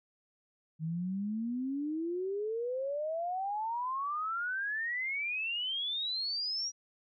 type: exponential sweep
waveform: sine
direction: up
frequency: 154.9 to 5780 Hz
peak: -32 dBFS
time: 0.79-6.72 s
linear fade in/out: 50 ms
effects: none